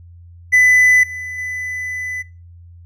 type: tone with level steps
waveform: triangle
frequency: 2000 Hz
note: B6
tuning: 21 cents sharp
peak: -6 / -23 / -20 dBFS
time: 0.52-2.23 s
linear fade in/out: 20 ms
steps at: 1.03 / 1.38 s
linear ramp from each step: 5 ms
effects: noise-tail reverb RT60 0.3 s tail -21 dB re dry + added 86 Hz sine -38 dBFS peak until 2.85 s